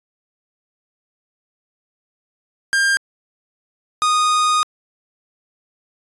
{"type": "tone pair in turn", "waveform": "45% pulse", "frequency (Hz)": [1600, 1236.3], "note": ["G6", "D#6"], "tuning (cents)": [35, -11], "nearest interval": "major third", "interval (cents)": 446, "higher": "first", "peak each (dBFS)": -14, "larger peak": "neither", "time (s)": [[2.73, 2.97], [4.02, 4.63]], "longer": "second", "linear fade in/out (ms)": 0, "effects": ["resampled to 24000 Hz"]}